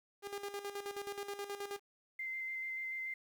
sawtooth tone with tremolo, 403.6 Hz, G#4, 49 cents flat, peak -35 dBFS, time 0.22-1.8 s, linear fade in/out 50 ms, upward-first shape square, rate 9.4 Hz, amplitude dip 65%
sine tone with vibrato, 2079 Hz, C7, 12 cents flat, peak -38 dBFS, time 2.19-3.14 s, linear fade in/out 5 ms, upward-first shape square, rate 6.9 Hz, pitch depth 9 cents each way
effects 11-bit

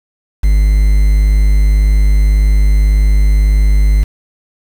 triangle tone with quantisation, 50.9 Hz, G#1, 34 cents flat, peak -4 dBFS, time 0.43-4.04 s, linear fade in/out 10 ms, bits 5, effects none

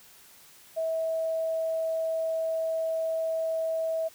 sine tone, 648 Hz, E5, 30 cents flat, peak -26 dBFS, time 0.76-4.09 s, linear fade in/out 20 ms, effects white hiss -54 dBFS RMS until 4.14 s

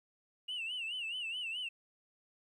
sine tone with vibrato, 2822 Hz, F7, 17 cents sharp, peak -35 dBFS, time 0.48-1.69 s, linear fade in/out 10 ms, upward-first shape sine, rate 4.7 Hz, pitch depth 130 cents each way, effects tanh soft clip ceiling -34 dBFS + 12-bit

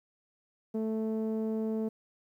sawtooth tone with low-pass filter, 220 Hz, A3, in tune, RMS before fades -32 dBFS, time 0.74-1.89 s, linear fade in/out 10 ms, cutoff 460 Hz, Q 1.5, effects 11-bit

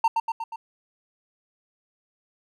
triangle tone with echo, 909 Hz, A#5, 44 cents flat, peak -14 dBFS, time 0.04-0.08 s, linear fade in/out 5 ms, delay 120 ms, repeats 4, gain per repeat -4 dB, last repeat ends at 0.56 s, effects none

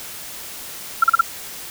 sine tone bursts, 1362 Hz, F6, 44 cents flat, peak -8 dBFS, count 4, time 1.02-1.211 s, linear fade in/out 5 ms, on 20 ms, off 37 ms, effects white hiss -34 dBFS RMS until 1.7 s

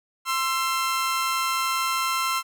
sawtooth tone pair together, 1050 / 1340.8 Hz, C6 / E6, +6 / +29 cents, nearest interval major third, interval 423 cents, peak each -22 dBFS, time 0.25-2.43 s, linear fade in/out 50 ms, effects none

